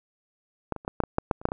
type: clicks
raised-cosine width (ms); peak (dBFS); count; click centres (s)
1; -13 / -21 / -30 / -14 / -8 / -14 / -8 / -7 / -29 / -7 / -20 / -15; 12; 0.723 / 0.763 / 0.849 / 0.879 / 1.003 / 1.037 / 1.184 / 1.312 / 1.415 / 1.454 / 1.488 / 1.519
effects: none